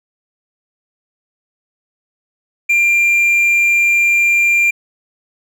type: tone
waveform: triangle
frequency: 2384 Hz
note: D7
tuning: 25 cents sharp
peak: -8 dBFS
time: 2.69-4.71 s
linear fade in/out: 10 ms
effects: none